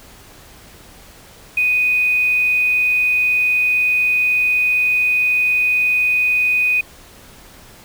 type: tone with quantisation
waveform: sine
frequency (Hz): 2489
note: D#7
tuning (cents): 0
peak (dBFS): -13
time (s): 1.57-6.81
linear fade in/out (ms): 5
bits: 6
effects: pink hiss -43 dBFS RMS until 7.84 s